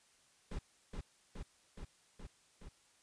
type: noise with echo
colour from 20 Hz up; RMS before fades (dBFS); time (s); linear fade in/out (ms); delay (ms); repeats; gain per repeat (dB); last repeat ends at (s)
brown; -41; 0.51-0.59; 5; 420; 5; -2; 2.69
effects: white hiss -69 dBFS RMS until 3.02 s + resampled to 22050 Hz